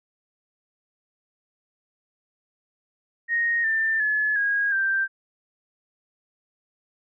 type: tone with pitch steps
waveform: sine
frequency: 1864.7 / 1786.7 / 1711.9 / 1640.3 / 1571.6 Hz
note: A#6 / A6 / A6 / G#6 / G6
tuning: 0 / +26 / -48 / -22 / +4 cents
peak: -20 dBFS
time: 3.28-5.08 s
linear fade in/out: 50 ms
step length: 360 ms
effects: none